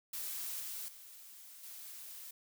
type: noise with level steps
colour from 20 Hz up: blue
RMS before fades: -41 / -43 / -54 / -49 dBFS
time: 0.13-2.31 s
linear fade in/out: 5 ms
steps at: 0.6 / 0.88 / 1.63 s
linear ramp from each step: 5 ms
effects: none